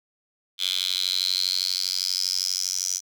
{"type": "tone with high-pass filter sweep", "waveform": "10% pulse", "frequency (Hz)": 92.5, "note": "F#2", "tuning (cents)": 0, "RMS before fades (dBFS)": -26, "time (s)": [0.58, 3.01], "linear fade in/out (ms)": 50, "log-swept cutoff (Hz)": [3500, 5900], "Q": 9, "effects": []}